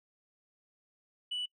sine tone, 2960 Hz, F#7, in tune, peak -31 dBFS, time 1.31-1.46 s, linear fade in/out 10 ms, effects noise-tail reverb RT60 0.1 s tail -26 dB re dry + tanh soft clip ceiling -31 dBFS

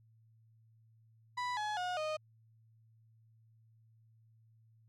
35% pulse tone with pitch steps, 987.8 / 845.2 / 723.1 / 618.7 Hz, B5 / G#5 / F#5 / D#5, 0 / +30 / -40 / -10 cents, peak -33 dBFS, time 1.37-2.17 s, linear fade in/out 10 ms, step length 200 ms, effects added 112 Hz sine -63 dBFS peak until 4.88 s + low-pass 5000 Hz 12 dB/octave

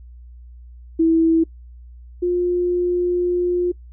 sine tone pair in turn, 327.1 / 354.6 Hz, E4 / F4, -13 / +26 cents, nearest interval minor second, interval 139 cents, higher second, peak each -12 / -16 dBFS, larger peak first, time 0.99-1.44 / 2.22-3.72 s, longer second, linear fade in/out 10 ms, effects noise-tail reverb RT60 0.1 s tail -23 dB re dry + added 60 Hz sine -38 dBFS peak until 3.92 s

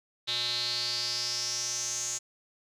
square tone with band-pass filter sweep, 120.4 Hz, B2, 44 cents flat, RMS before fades -32 dBFS, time 0.27-2.19 s, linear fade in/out 20 ms, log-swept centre 3800 to 6800 Hz, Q 7, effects none

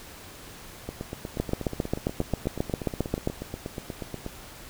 two click trains, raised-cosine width 2 ms, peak -19 / -11 dBFS, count 29 / 15, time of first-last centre 0.89-4.263 / 1.4-3.274 s, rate 8.3 / 7.47 Hz, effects pink hiss -45 dBFS RMS until 4.69 s

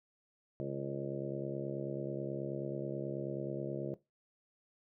harmonic tone with a mistuned harmonic, 69.3 Hz, C#2, in tune, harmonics 2 / 3 / 4 / 5 / 6 / 7 / 8 / 9, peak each -41 / -45 / -50 / -41 / -47 / -46 / -46 / -46 dBFS, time 0.6-3.94 s, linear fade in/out 0 ms, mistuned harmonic 9, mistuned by -23 cents, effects noise-tail reverb RT60 0.2 s tail -17 dB re dry

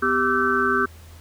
sine tone cluster, 250.2 / 394.1 / 1167 / 1328 / 1535 Hz, B3 / G4 / D6 / E6 / G6, +23 / +9 / -11 / +12 / -37 cents, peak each -27 / -24 / -24 / -25 / -22 dBFS, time 0.02-0.86 s, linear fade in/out 10 ms, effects added 82 Hz sine -42 dBFS peak until 1.2 s + pink hiss -50 dBFS RMS until 1.2 s

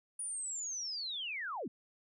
sine linear sweep, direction down, 9720 to 166.7 Hz, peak -37 dBFS, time 0.19-1.68 s, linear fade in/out 5 ms, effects none

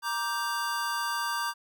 square chord, G minor, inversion first, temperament just, 940.8 / 1176 / 1568 Hz, Bb5 / D6 / G6, +16 / +2 / 0 cents, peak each -34 dBFS, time 0.02-1.54 s, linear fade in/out 50 ms, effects none

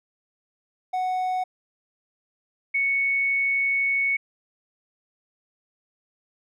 triangle / sine tone pair in turn, 740 / 2217 Hz, F#5 / C#7, 0 / 0 cents, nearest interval octave + perfect fifth, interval 1900 cents, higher second, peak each -21 / -20 dBFS, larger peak second, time 0.93-1.44 / 2.74-4.17 s, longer second, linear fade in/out 10 ms, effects none

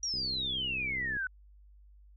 sine exponential sweep, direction down, 5800 to 1480 Hz, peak -31 dBFS, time 0.03-1.27 s, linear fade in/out 2 ms
click train, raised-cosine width 3 ms, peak -33 dBFS, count 68, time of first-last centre 0.14-1.168 s, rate 65.2 Hz
effects added 50 Hz sine -54 dBFS peak until 2.16 s

